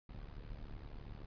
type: noise with amplitude modulation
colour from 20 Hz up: brown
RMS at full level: -45 dBFS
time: 0.09-1.26 s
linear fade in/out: 5 ms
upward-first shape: sine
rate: 72.9 Hz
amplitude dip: 85%
effects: resampled to 11025 Hz